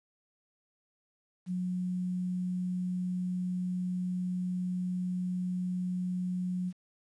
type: tone with quantisation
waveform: sine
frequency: 181.3 Hz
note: F#3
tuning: 35 cents flat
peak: -30 dBFS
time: 1.46-6.73 s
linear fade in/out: 50 ms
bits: 10
effects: resampled to 24000 Hz